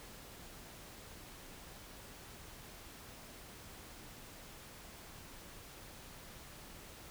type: silence
effects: pink hiss -53 dBFS RMS until 7.1 s